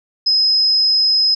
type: tone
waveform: sine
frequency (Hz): 5090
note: D#8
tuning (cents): +39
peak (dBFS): -11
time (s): 0.26-1.35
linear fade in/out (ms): 10
effects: none